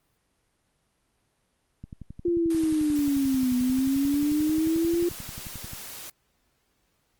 click train, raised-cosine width 5 ms, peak -27 dBFS, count 45, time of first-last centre 1.84-5.734 s, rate 11.3 Hz
sine linear two-way sweep, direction down then up, 349.2 to 246.9 to 349.2 Hz, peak -21 dBFS, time 2.25-5.09 s, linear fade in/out 5 ms, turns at 3.56 s
white noise, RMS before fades -40 dBFS, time 2.5-6.1 s, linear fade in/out 5 ms
effects pink hiss -71 dBFS RMS until 7.19 s + Opus 32 kbps

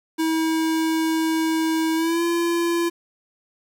square tone with pitch glide, 321.5 to 340.6 Hz, E4 to F4, -43 to -43 cents, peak -20 dBFS, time 0.18-2.9 s, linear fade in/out 20 ms, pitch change +100 cents, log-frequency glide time 1.95-2.23 s, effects 8-bit

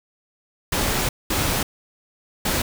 pink noise bursts at uneven times, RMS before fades -22 dBFS, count 3, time 0.72-1.09 / 1.3-1.63 / 2.45-2.62 s, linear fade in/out 5 ms, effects none

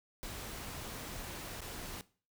pink noise with dropouts, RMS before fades -44 dBFS, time 0.23-2.01 s, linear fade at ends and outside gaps 0 ms, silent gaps 1.606-1.617 s, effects noise-tail reverb RT60 0.4 s tail -19 dB re dry

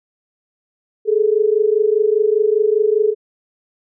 sine tone pair together, 415 / 440 Hz, G#4 / A4, -1 / 0 cents, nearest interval minor second, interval 101 cents, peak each -15 dBFS, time 1.05-3.15 s, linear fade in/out 50 ms, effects none

